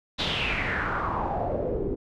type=noise with low-pass filter sweep; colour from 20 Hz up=pink; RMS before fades=-28 dBFS; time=0.18-1.96 s; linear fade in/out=20 ms; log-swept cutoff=3900 to 340 Hz; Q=5; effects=none